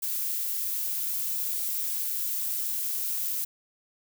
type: noise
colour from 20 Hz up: violet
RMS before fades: -30 dBFS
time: 0.02-3.45 s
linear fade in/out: 10 ms
effects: none